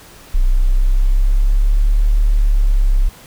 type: linear two-way sweep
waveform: sine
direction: up then down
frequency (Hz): 30.87 to 37 to 33.14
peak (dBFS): -9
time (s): 0.34-3.09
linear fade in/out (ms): 10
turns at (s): 2.16
effects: pink hiss -41 dBFS RMS until 3.26 s